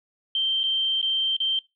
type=tone with dropouts; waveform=sine; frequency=3136 Hz; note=G7; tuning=in tune; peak=-21 dBFS; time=0.35-1.59 s; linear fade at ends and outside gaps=2 ms; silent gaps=0.633-0.638 / 1.015-1.027 / 1.366-1.402 s; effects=noise-tail reverb RT60 0.2 s tail -20 dB re dry